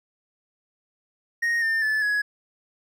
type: tone with pitch steps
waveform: triangle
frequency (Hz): 1864.7 / 1800.1 / 1737.8 / 1677.7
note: A#6 / A6 / A6 / G#6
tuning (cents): 0 / +39 / -22 / +17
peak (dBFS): -19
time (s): 1.42-2.22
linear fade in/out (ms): 10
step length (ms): 200
effects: none